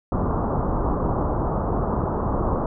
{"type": "low-pass noise", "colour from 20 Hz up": "pink", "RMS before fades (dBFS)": -23, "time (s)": [0.12, 2.66], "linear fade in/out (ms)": 2, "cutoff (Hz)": 1200, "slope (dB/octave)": 48, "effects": []}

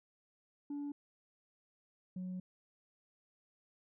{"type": "tone pair in turn", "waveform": "sine", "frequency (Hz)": [287.8, 183.52], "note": ["D4", "F#3"], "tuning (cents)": [-35, -14], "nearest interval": "minor sixth", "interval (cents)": 779, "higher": "first", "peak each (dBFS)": [-36, -37], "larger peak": "first", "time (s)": [[0.7, 0.92], [2.16, 2.4]], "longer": "second", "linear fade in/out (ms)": 5, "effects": ["tanh soft clip ceiling -37 dBFS"]}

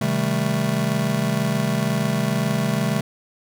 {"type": "chord", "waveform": "square", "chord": "A half-diminished seventh", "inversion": "first", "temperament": "just", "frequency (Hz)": [132, 158.4, 198, 220], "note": ["C3", "Eb3", "G3", "A3"], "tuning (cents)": [16, 31, 18, 0], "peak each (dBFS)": -26, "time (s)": [0.01, 3.01], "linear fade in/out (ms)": 5, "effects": []}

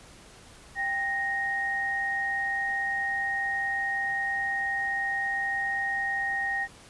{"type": "tone pair together", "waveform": "sine", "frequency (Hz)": [789.7, 1864.7], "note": ["G5", "A#6"], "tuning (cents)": [13, 0], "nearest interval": "octave + minor third", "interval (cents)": 1487, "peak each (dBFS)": [-33, -27], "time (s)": [0.75, 6.68], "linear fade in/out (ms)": 50, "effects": ["pink hiss -51 dBFS RMS until 6.89 s", "resampled to 24000 Hz"]}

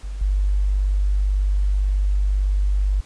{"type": "tone with level steps", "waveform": "sine", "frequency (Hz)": 49.06, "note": "G1", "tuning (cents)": 2, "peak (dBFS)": [-26, -16], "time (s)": [0.03, 3.01], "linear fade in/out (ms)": 10, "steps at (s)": 0.21, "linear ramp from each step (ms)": 5, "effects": ["pink hiss -49 dBFS RMS until 3.05 s", "resampled to 22050 Hz"]}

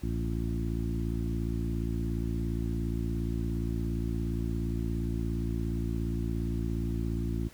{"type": "harmonic tone with a mistuned harmonic", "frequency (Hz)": 57.2, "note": "A#1", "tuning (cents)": -32, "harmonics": [1, 2, 3, 4, 5, 6], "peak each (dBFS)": [-32, -35, -37, -38, -39, -40], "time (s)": [0.02, 7.49], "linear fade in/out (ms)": 20, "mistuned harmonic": 1, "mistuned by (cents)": 80, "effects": ["pink hiss -55 dBFS RMS until 7.53 s"]}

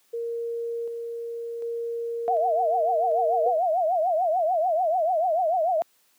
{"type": "tone with tremolo", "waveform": "sine", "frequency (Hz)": 466.2, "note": "A#4", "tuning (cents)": 0, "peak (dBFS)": -27, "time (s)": [0.13, 3.48], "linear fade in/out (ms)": 10, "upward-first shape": "square", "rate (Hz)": 0.67, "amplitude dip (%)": 30}
{"type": "tone with vibrato", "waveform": "sine", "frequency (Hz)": 684, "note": "F5", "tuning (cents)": -36, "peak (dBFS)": -20, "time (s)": [2.28, 5.82], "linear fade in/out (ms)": 0, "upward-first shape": "triangle", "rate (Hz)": 6.8, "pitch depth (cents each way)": 210}
{"type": "tone with exponential decay", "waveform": "sine", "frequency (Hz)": 489.2, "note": "B4", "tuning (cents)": -16, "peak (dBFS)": -19, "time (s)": [3.46, 3.65], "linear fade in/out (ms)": 5, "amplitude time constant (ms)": 40}
{"effects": ["white hiss -64 dBFS RMS until 6.18 s", "high-pass 200 Hz 12 dB/octave"]}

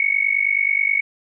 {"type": "tone with amplitude modulation", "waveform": "sine", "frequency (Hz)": 2217, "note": "C#7", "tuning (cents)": 0, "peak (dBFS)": -12, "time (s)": [0, 1.01], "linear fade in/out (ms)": 2, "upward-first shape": "sine", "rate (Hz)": 49.4, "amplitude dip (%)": 90, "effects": []}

